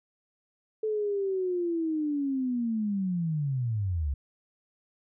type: linear sweep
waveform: sine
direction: down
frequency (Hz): 437.9 to 65.41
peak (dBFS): -26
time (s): 0.83-4.14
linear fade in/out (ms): 5
effects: none